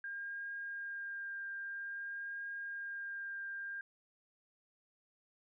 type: tone with vibrato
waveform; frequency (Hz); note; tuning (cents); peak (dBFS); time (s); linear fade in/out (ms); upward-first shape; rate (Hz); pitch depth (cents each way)
sine; 1607; G6; +43; -40; 0.04-3.81; 2; triangle; 0.51; 14
effects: none